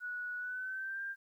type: tone with pitch glide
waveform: sine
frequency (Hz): 1468 to 1591.6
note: F#6 to G6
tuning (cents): -14 to +26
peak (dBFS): -37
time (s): 0-1.16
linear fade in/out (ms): 50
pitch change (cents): +140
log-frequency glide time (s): 0.38-1.02
effects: 12-bit